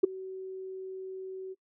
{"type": "tone with ADSR envelope", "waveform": "sine", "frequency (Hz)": 378, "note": "F#4", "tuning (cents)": 37, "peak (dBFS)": -14, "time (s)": [0.03, 1.55], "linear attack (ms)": 11, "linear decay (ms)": 10, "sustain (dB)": -23, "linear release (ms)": 30, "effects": ["noise-tail reverb RT60 0.1 s tail -23 dB re dry", "tanh soft clip ceiling -10 dBFS"]}